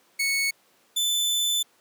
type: tone pair in turn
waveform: sawtooth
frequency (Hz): 2211 / 3517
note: C#7 / A7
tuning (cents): -5 / -1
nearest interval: minor sixth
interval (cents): 804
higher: second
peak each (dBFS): -19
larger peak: neither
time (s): 0.19-0.51 / 0.96-1.63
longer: second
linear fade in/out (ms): 10
effects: pink hiss -61 dBFS RMS until 1.8 s + high-pass 300 Hz 12 dB/octave